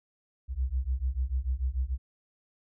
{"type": "beating tone pair", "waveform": "sine", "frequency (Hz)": [61.1, 67.9], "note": ["B1", "C#2"], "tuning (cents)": [-18, -35], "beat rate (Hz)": 6.8, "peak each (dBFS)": -30, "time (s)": [0.48, 1.98], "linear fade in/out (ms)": 50, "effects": []}